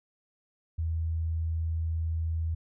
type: tone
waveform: sine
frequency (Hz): 81.4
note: E2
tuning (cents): -21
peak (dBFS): -27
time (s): 0.78-2.55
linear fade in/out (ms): 10
effects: none